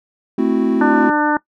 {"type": "chord", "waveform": "triangle", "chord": "F# half-diminished seventh", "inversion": "first", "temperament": "equal", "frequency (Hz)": [220, 261.6, 329.6, 370], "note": ["A3", "C4", "E4", "F#4"], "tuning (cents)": [0, 0, 0, 0], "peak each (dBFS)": [-17, -15, -18, -18], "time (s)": [0.38, 1.1], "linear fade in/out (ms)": 5}
{"type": "harmonic tone", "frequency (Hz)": 298.6, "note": "D4", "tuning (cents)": 29, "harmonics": [1, 2, 3, 4, 5, 6], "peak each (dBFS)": [-17, -24, -17, -24, -20, -28], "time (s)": [0.81, 1.37], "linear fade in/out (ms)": 2}
{"effects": ["noise-tail reverb RT60 0.1 s tail -21 dB re dry"]}